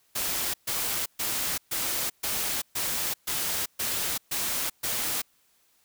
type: noise bursts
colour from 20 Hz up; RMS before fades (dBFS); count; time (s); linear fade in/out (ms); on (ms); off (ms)
white; -29; 10; 0.15-5.22; 10; 390; 130
effects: white hiss -66 dBFS RMS until 5.84 s